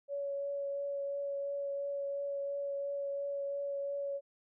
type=tone with vibrato; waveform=sine; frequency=562 Hz; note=C#5; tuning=24 cents sharp; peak=-34 dBFS; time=0.08-4.21 s; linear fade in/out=50 ms; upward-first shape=triangle; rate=2.9 Hz; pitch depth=12 cents each way; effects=none